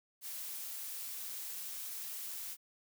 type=noise; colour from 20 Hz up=blue; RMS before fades=-43 dBFS; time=0.21-2.57 s; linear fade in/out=50 ms; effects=none